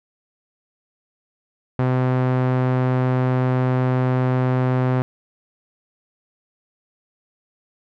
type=tone with low-pass filter; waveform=sawtooth; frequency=127.8 Hz; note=C3; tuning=40 cents flat; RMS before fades=-19 dBFS; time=1.79-5.02 s; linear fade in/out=0 ms; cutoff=1500 Hz; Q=0.74; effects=none